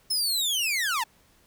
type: linear sweep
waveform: sawtooth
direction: down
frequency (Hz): 5274 to 830.6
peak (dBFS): -21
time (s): 0.1-1.04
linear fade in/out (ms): 10
effects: pink hiss -61 dBFS RMS until 1.46 s